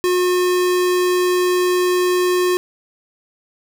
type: tone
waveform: square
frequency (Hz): 361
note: F#4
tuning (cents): -43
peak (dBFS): -15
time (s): 0.04-2.57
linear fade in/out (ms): 0
effects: none